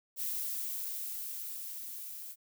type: noise with level ramp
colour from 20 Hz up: violet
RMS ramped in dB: -35 to -45 dBFS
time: 0.16-2.36 s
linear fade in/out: 50 ms
effects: none